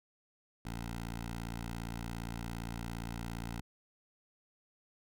10% pulse tone with notch filter, 57.4 Hz, A#1, 26 cents flat, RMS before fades -41 dBFS, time 0.65-3.61 s, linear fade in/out 5 ms, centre 370 Hz, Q 1.8, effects none

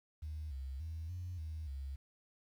sine tone with pitch steps, 76.9 / 67 / 80.6 / 89.4 / 78.7 / 68.4 Hz, D#2 / C2 / E2 / F2 / D#2 / C#2, -20 / +42 / -38 / +41 / +20 / -23 cents, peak -39 dBFS, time 0.22-1.96 s, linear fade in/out 10 ms, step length 290 ms, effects tanh soft clip ceiling -35 dBFS + 11-bit

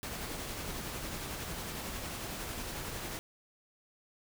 pink noise with tremolo, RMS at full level -39 dBFS, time 0.03-3.19 s, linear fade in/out 0 ms, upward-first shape sine, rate 11 Hz, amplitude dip 25%, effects none

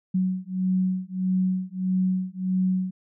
sine beating tone pair, 185 / 186.6 Hz, F#3 / F#3, 0 / +15 cents, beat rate 1.6 Hz, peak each -25 dBFS, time 0.14-2.91 s, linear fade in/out 10 ms, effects none

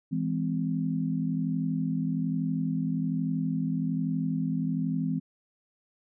sine chord, E augmented, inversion none, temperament just, 164.81 / 206 / 257.5 Hz, E3 / G#3 / B#3, 0 / -14 / -28 cents, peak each -29 / -33 / -30 dBFS, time 0.11-5.2 s, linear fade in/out 20 ms, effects none

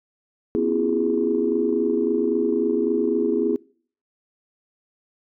sine tone cluster, 244.2 / 267.9 / 331.7 / 360.5 / 413.2 Hz, B3 / C4 / E4 / F#4 / G#4, -19 / +41 / +11 / -45 / -9 cents, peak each -25 / -28 / -23 / -30 / -22 dBFS, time 0.55-3.56 s, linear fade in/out 0 ms, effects noise-tail reverb RT60 0.5 s tail -24 dB re dry + tanh soft clip ceiling -8 dBFS

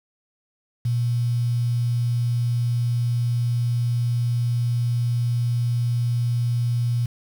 sine tone with quantisation, 120 Hz, B2, 49 cents flat, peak -19 dBFS, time 0.85-7.06 s, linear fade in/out 5 ms, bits 7, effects none

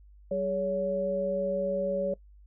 sine tone cluster, 192.7 / 414.4 / 563 Hz, G3 / G#4 / C#5, -29 / -4 / +27 cents, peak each -35 / -36 / -27 dBFS, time 0.31-2.14 s, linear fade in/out 5 ms, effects noise-tail reverb RT60 0.1 s tail -21 dB re dry + added 50 Hz sine -51 dBFS peak until 2.46 s

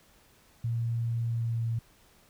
sine tone with pitch glide, 116.4 to 114.93 Hz, A#2 to A#2, -2 to -24 cents, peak -27 dBFS, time 0.64-1.79 s, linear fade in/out 5 ms, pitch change -22 cents, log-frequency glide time 1.25-1.67 s, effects pink hiss -61 dBFS RMS until 2.29 s

